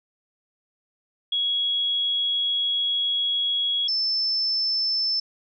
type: tone pair in turn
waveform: sine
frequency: 3329 / 5284 Hz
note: G#7 / E8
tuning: +3 / +3 cents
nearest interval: minor sixth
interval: 800 cents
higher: second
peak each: -21 dBFS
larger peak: neither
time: 1.32-3.88 / 3.88-5.2 s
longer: first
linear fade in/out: 5 ms
effects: none